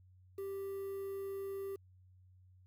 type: tone with quantisation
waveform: triangle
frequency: 392 Hz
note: G4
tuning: in tune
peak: -37 dBFS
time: 0.38-1.76 s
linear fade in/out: 5 ms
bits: 10
effects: added 92 Hz sine -60 dBFS peak until 2.66 s